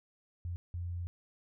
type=tone bursts at uneven times; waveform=sine; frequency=87.31 Hz; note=F2; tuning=in tune; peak=-35 dBFS; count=2; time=0.45-0.56 / 0.74-1.07 s; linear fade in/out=0 ms; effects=none